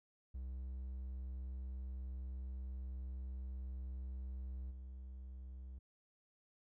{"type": "tone with level steps", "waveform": "triangle", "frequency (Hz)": 64.2, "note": "C2", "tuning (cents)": -32, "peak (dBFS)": [-40, -45], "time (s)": [0.34, 5.79], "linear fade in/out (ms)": 10, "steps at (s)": 4.7, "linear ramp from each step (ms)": 20, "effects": []}